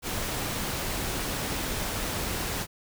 pink noise, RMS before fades -31 dBFS, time 0.02-2.67 s, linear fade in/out 50 ms, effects none

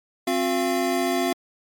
square tone cluster, 264.3 / 359.3 / 687 Hz, C4 / F4 / F5, +18 / +49 / -29 cents, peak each -26 dBFS, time 0.27-1.33 s, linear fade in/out 5 ms, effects MP3 96 kbps

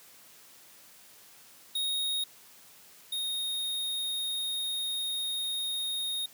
square tone pair in turn, 3739 / 3715 Hz, A#7 / A#7, +4 / -7 cents, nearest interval unison, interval 11 cents, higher first, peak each -29 / -31 dBFS, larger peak first, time 1.75-2.24 / 3.12-6.26 s, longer second, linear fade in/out 5 ms, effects white hiss -55 dBFS RMS until 6.33 s + high-pass 100 Hz 12 dB/octave

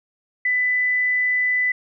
sine tone, 1996 Hz, B6, 18 cents sharp, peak -17 dBFS, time 0.45-1.72 s, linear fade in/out 5 ms, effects none

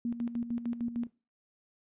sine tone with tremolo, 236.4 Hz, A#3, 24 cents sharp, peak -29 dBFS, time 0.05-1.07 s, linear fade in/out 2 ms, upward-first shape square, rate 6.6 Hz, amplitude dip 70%, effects noise-tail reverb RT60 0.3 s tail -18 dB re dry + resampled to 8000 Hz

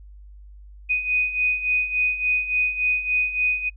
sine beating tone pair, 2489 / 2492.5 Hz, D#7 / D#7, 0 / +2 cents, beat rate 3.5 Hz, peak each -26 / -21 dBFS, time 0.89-3.7 s, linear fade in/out 20 ms, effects noise-tail reverb RT60 0.1 s tail -25 dB re dry + added 50 Hz sine -41 dBFS peak until 3.76 s

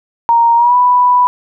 sine tone with pitch glide, 932.3 to 987.7 Hz, A#5 to B5, 0 to 0 cents, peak -6 dBFS, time 0.29-1.27 s, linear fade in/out 0 ms, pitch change +100 cents, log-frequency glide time 0.56-0.75 s, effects none

